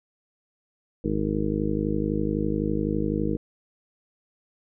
harmonic tone, 51.91 Hz, G#1, in tune, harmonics 1 / 2 / 3 / 4 / 5 / 6 / 7 / 8 / 9, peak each -32 / -35 / -31 / -29 / -38 / -28 / -35 / -35 / -32 dBFS, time 1.04-3.37 s, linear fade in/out 5 ms, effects none

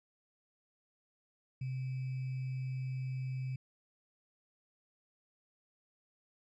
sine tone with sample-and-hold, 130 Hz, C3, 11 cents flat, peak -35 dBFS, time 1.61-3.56 s, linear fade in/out 5 ms, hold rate 2450 Hz, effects low-pass 4000 Hz 12 dB/octave

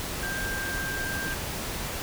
sine tone in noise, 1584 Hz, G6, 18 cents sharp, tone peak -31 dBFS, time 0.23-1.34 s, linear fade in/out 0 ms, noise pink, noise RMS -33 dBFS, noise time 0-2.02 s, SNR -1 dB, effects none

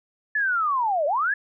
sine linear two-way sweep, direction down then up, 1747 to 554.4 to 1747 Hz, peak -20 dBFS, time 0.35-1.34 s, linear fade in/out 5 ms, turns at 1.06 s, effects none

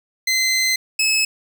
20% pulse tone pair in turn, 2057 / 2590 Hz, C7 / E7, -30 / -31 cents, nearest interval major third, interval 399 cents, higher second, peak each -11 dBFS, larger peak neither, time 0.27-0.76 / 0.99-1.25 s, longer first, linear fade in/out 5 ms, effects none

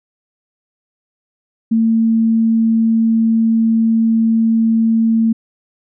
sine tone, 225.5 Hz, A3, 43 cents sharp, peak -10 dBFS, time 1.71-5.33 s, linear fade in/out 10 ms, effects none

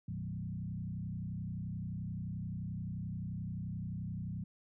sine tone with frequency modulation, 142.9 Hz, D3, 47 cents flat, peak -37 dBFS, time 0.08-4.44 s, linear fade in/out 5 ms, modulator 31.5 Hz, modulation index 1.8, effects none

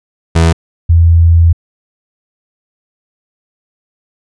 30% pulse / sine tone pair in turn, 82.4 / 83.74 Hz, E2 / E2, 0 / +28 cents, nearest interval unison, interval 28 cents, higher second, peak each -3 dBFS, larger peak neither, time 0.35-0.53 / 0.89-1.53 s, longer second, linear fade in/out 10 ms, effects resampled to 22050 Hz

